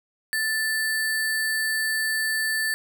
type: tone with sample-and-hold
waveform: sine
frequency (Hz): 1760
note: A6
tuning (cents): 0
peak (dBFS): -22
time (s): 0.33-2.74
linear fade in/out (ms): 0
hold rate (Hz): 6300
effects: none